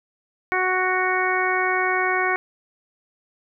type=harmonic tone; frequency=370 Hz; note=F#4; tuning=in tune; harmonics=1 / 2 / 3 / 4 / 5 / 6; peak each=-26 / -26 / -26 / -26 / -26 / -26 dBFS; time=0.52-2.36 s; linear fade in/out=0 ms; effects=none